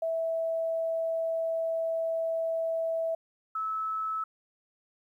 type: tone pair in turn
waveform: sine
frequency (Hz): 655 / 1301.7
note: E5 / E6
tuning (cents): -11 / -22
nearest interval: octave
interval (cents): 1189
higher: second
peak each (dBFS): -27 / -29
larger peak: first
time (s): 0.02-3.15 / 3.55-4.24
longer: first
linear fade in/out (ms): 5
effects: 11-bit